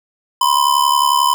square ring-modulated tone, 1013 Hz, B5, 44 cents sharp, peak -9 dBFS, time 0.41-1.34 s, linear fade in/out 0 ms, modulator 35.6 Hz, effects none

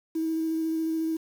triangle tone with vibrato, 321.9 Hz, E4, 41 cents flat, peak -21 dBFS, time 0.15-1.17 s, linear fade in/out 10 ms, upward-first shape square, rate 14 Hz, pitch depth 9 cents each way, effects tanh soft clip ceiling -23 dBFS + 8-bit

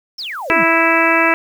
sine exponential sweep, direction down, 5740 to 155.1 Hz, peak -23 dBFS, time 0.18-0.64 s, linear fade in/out 10 ms
harmonic tone, 329.4 Hz, E4, 1 cent flat, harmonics 1 / 2 / 3 / 4 / 5 / 6 / 7 / 8, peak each -19 / -19 / -19 / -19 / -19 / -19 / -19 / -19 dBFS, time 0.5-1.34 s, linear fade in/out 0 ms
effects 7-bit

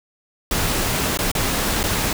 pink noise with dropouts, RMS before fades -21 dBFS, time 0.51-2.13 s, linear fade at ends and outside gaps 2 ms, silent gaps 1.174-1.189 / 1.316-1.351 / 1.831-1.838 s, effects none

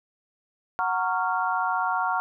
sine chord, Gb major seventh, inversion none, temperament just, 740 / 925 / 1110 / 1387.5 Hz, Gb5 / Bb5 / Db6 / F6, 0 / -14 / +2 / -12 cents, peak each -28 / -28 / -29 / -28 dBFS, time 0.79-2.2 s, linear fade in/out 0 ms, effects none

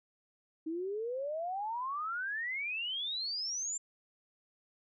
sine exponential sweep, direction up, 311.1 to 7370 Hz, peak -34 dBFS, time 0.66-3.78 s, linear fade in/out 10 ms, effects none

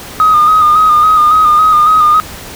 sine tone with vibrato, 1239 Hz, D#6, 8 cents flat, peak -3 dBFS, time 0.2-2.2 s, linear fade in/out 0 ms, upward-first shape square, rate 3.6 Hz, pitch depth 33 cents each way, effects tanh soft clip ceiling 0 dBFS + pink hiss -28 dBFS RMS until 2.55 s

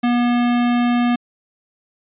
square tone, 241.5 Hz, B3, 39 cents flat, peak -15 dBFS, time 0.03-1.16 s, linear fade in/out 10 ms, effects resampled to 8000 Hz

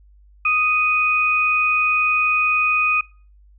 sine tone pair together, 1244.5 / 2489 Hz, D#6 / D#7, 0 / 0 cents, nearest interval octave, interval 1200 cents, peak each -21 / -16 dBFS, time 0.45-3.01 s, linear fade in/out 5 ms, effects noise-tail reverb RT60 0.4 s tail -24 dB re dry + added 50 Hz sine -47 dBFS peak until 3.58 s

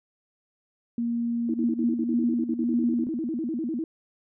sine tone with pitch glide, 235 to 238.7 Hz, A#3 to A#3, +14 to +41 cents, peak -24 dBFS, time 0.98-3.07 s, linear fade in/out 2 ms, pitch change +27 cents, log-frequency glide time 1.6-2.26 s
sine tone with vibrato, 277.2 Hz, C#4, in tune, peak -26 dBFS, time 1.49-3.84 s, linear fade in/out 2 ms, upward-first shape square, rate 10 Hz, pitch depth 260 cents each way
effects none

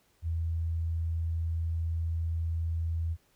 sine tone, 82.41 Hz, E2, in tune, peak -28 dBFS, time 0.22-3.17 s, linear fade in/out 50 ms, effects pink hiss -68 dBFS RMS until 3.35 s

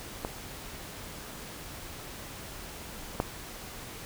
clicks, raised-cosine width 1 ms, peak -17 / -12 dBFS, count 2, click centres 0.249 / 3.201 s, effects pink hiss -43 dBFS RMS until 4.05 s

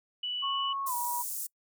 sine tone, 2960 Hz, F#7, in tune, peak -31 dBFS, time 0.23-0.73 s, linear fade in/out 5 ms
sine tone with pitch glide, 1100 to 963.2 Hz, C#6 to B5, -14 to -44 cents, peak -31 dBFS, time 0.42-1.23 s, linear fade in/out 20 ms, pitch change -230 cents, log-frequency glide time 0.86-0.94 s
pink high-pass noise, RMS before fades -36 dBFS, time 0.86-1.47 s, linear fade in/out 10 ms, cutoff 7700 Hz, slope 24 dB/octave
effects noise-tail reverb RT60 0.1 s tail -25 dB re dry

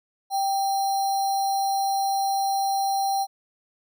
sine tone with sample-and-hold, 784 Hz, G5, in tune, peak -21 dBFS, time 0.3-3.27 s, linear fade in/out 50 ms, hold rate 4900 Hz, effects none

